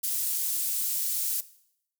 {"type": "high-pass noise", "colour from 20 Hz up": "pink", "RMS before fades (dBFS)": -29, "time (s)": [0.03, 1.41], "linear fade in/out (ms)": 10, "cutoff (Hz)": 10000, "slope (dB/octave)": 12, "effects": ["noise-tail reverb RT60 0.7 s tail -17 dB re dry"]}